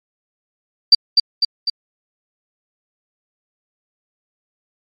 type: tone with echo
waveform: sine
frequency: 4671 Hz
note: D8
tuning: 10 cents flat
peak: -3 dBFS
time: 0.92-0.95 s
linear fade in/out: 5 ms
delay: 250 ms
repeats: 3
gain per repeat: -4 dB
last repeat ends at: 1.7 s
effects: MP3 48 kbps